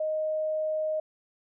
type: tone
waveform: sine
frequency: 622.3 Hz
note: D#5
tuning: in tune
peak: -26 dBFS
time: 0-1 s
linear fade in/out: 5 ms
effects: none